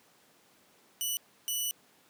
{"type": "tone bursts at uneven times", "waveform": "10% pulse", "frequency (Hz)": 2960, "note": "F#7", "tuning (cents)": 0, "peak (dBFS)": -22, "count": 2, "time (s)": [[1.01, 1.17], [1.48, 1.71]], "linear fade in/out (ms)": 0, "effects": ["pink hiss -63 dBFS RMS until 2.09 s", "high-pass 200 Hz 12 dB/octave"]}